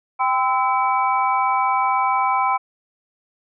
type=tone cluster; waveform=sine; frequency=785 / 1021 / 1310 / 2287 Hz; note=G5 / C6 / E6 / D7; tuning=+2 / -43 / -11 / -47 cents; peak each=-21 / -19 / -24 / -28 dBFS; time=0.19-2.58 s; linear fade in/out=20 ms; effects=none